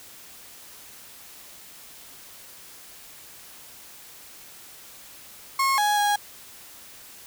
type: tone with pitch steps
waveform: 35% pulse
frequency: 1084 / 832 / 824 Hz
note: C#6 / G#5 / G#5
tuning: -39 / +3 / -14 cents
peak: -18 dBFS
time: 5.59-6.16 s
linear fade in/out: 5 ms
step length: 190 ms
effects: white hiss -46 dBFS RMS until 7.26 s